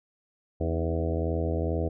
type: harmonic tone with a mistuned harmonic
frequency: 82.3 Hz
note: E2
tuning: 2 cents flat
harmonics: 1 / 2 / 3 / 4 / 5 / 6 / 7 / 8 / 9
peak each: -28 / -35 / -38 / -34 / -35 / -34 / -39 / -37 / -45 dBFS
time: 0.6-1.89 s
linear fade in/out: 10 ms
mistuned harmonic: 4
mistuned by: -58 cents
effects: none